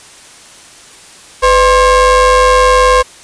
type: ring-modulated tone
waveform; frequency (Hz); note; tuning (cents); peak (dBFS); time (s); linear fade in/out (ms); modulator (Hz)
square; 277.2; C#4; 0; -3; 1.42-3.03; 20; 782
effects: white hiss -37 dBFS RMS until 3.23 s + resampled to 22050 Hz